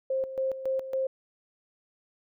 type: tone with tremolo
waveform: sine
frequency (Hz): 529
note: C5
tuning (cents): +19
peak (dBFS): -25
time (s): 0.1-1.07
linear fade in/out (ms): 5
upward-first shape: square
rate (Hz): 3.6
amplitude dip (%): 70
effects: none